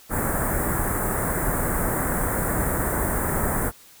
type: band-stop noise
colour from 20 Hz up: pink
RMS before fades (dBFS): -24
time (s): 0.09-3.72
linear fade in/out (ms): 50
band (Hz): 1900 to 8100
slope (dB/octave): 48
effects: white hiss -50 dBFS RMS until 4 s